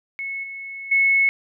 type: tone with level steps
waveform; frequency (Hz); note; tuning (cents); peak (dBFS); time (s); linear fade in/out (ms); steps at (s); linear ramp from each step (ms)
sine; 2195; C#7; -18; -26 / -31 / -14; 0.19-1.29; 0; 0.43 / 0.91; 10
effects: none